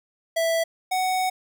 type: tone pair in turn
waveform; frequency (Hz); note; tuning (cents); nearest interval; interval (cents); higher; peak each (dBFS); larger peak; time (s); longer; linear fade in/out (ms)
square; 659.3 / 744.5; E5 / F#5; 0 / +11; major second; 211; second; -21 / -22; first; 0.36-0.64 / 0.91-1.3; second; 10
effects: none

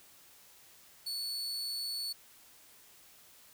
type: tone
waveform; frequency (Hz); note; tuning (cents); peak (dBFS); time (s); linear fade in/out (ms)
40% pulse; 4437; C#8; +1; -34; 1.06-2.13; 10
effects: white hiss -59 dBFS RMS until 3.53 s

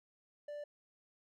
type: tone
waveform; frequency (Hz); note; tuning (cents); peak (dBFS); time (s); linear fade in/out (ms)
triangle; 587.3; D5; 0; -40; 0.48-0.64; 5
effects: none

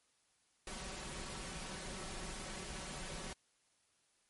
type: noise with comb filter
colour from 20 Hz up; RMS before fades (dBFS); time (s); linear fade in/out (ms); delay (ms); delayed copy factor
pink; -45; 0.67-3.33; 2; 5.3; +0.55
effects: white hiss -75 dBFS RMS until 4.29 s + MP3 48 kbps

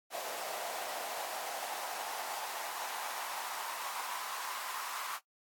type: noise with high-pass filter sweep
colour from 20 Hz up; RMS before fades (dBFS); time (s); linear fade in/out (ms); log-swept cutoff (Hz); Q
pink; -40; 0.1-5.2; 50; 630 to 1100; 3.5
effects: noise-tail reverb RT60 0.1 s tail -17 dB re dry + AAC 64 kbps

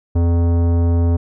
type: tone with tanh clipping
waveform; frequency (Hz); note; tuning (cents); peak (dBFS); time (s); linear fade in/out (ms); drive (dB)
sine; 85.1; F2; -44; -14; 0.15-1.17; 10; 16
effects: none

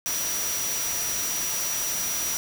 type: tone in noise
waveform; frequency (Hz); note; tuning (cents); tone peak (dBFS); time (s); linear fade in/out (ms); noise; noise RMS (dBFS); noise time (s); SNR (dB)
sine; 5820; F#8; -29; -28; 0.06-2.37; 0; white; -30; 0.06-2.37; -1
effects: none

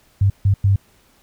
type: tone bursts at uneven times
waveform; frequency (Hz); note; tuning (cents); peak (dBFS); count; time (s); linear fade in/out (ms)
sine; 98.5; G2; +9; -11; 3; 0.21-0.3 / 0.45-0.54 / 0.64-0.76; 5
effects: pink hiss -56 dBFS RMS until 1.22 s

